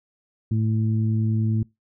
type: harmonic tone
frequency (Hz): 110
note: A2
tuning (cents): 0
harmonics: 1 / 2 / 3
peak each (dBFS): -20 / -26 / -35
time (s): 0.51-1.63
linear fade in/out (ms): 5
effects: noise-tail reverb RT60 0.2 s tail -23 dB re dry